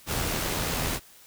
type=noise with amplitude modulation; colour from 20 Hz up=pink; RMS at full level=-27 dBFS; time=0.06-1 s; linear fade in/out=50 ms; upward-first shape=sine; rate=80.3 Hz; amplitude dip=35%; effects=white hiss -53 dBFS RMS until 1.26 s